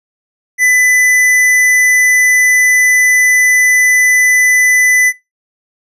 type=tone with hard clipping; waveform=triangle; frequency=2000 Hz; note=B6; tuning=21 cents sharp; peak=-8 dBFS; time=0.58-5.13 s; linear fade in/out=50 ms; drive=17 dB; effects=noise-tail reverb RT60 0.2 s tail -19 dB re dry + resampled to 32000 Hz